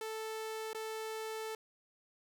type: tone with dropouts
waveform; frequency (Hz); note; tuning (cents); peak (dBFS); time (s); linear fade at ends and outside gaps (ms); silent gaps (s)
sawtooth; 440; A4; 0; -35; 0.01-1.55; 2; 0.732-0.747
effects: none